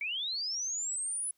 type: linear sweep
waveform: sine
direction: up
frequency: 2208 to 10190 Hz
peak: -32 dBFS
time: 0.01-1.31 s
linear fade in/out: 2 ms
effects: white hiss -75 dBFS RMS until 1.37 s